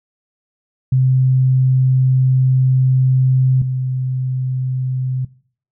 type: tone pair in turn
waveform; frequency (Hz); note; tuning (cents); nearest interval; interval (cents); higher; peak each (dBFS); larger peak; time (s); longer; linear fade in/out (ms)
sine; 130 / 129.1; C3 / C3; -11 / -23; unison; 12; first; -10 / -17; first; 0.92-3.62 / 3.62-5.25; first; 5
effects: noise-tail reverb RT60 0.5 s tail -20 dB re dry